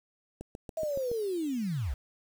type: click train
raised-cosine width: 2 ms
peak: -27 dBFS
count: 6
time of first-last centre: 0.41-1.115 s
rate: 7.09 Hz
type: linear sweep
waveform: sine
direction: down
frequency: 651 to 51.91 Hz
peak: -29 dBFS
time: 0.77-1.94 s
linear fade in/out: 5 ms
effects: 8-bit